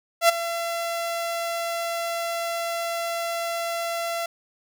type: tone with ADSR envelope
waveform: sawtooth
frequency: 677 Hz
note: E5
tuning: 46 cents sharp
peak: -8 dBFS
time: 0.21-4.26 s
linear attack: 79 ms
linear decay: 14 ms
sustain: -14 dB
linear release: 4 ms
effects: none